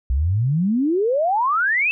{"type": "exponential sweep", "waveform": "sine", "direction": "up", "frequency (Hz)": [60.2, 2682], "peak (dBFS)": -16, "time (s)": [0.1, 1.91], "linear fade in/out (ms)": 0, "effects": []}